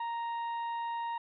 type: harmonic tone with a mistuned harmonic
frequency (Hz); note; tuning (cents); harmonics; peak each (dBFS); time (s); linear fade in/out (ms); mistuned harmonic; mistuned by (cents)
932.3; A#5; 0; 1 / 2 / 3 / 4; -33 / -47 / -53 / -56; 0-1.18; 5; 4; +19
effects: none